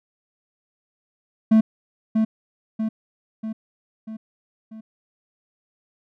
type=tone with echo; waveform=triangle; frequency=220 Hz; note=A3; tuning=in tune; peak=-9 dBFS; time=1.51-1.61 s; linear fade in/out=10 ms; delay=640 ms; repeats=5; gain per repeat=-5 dB; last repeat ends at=4.81 s; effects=none